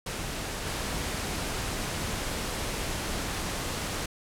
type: noise with level steps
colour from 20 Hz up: pink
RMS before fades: -34 / -32 dBFS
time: 0.06-4.06 s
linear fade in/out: 5 ms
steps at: 0.66 s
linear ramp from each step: 5 ms
effects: low-pass 11000 Hz 12 dB/octave